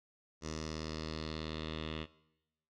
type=tone with low-pass filter sweep; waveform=10% pulse; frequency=78.5 Hz; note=D#2; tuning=16 cents sharp; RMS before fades=-41 dBFS; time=0.41-2.07 s; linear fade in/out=50 ms; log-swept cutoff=6000 to 3200 Hz; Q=3.9; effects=noise-tail reverb RT60 0.9 s tail -19 dB re dry